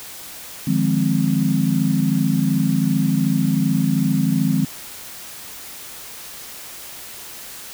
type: chord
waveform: sine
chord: F minor seventh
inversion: third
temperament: equal with one note detuned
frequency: 151.92 / 174.61 / 207.7 / 261.6 Hz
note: Eb3 / F3 / Ab3 / C4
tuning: -41 / 0 / 0 / 0 cents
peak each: -21 dBFS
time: 0.67-4.65 s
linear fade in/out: 5 ms
effects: white hiss -36 dBFS RMS until 7.73 s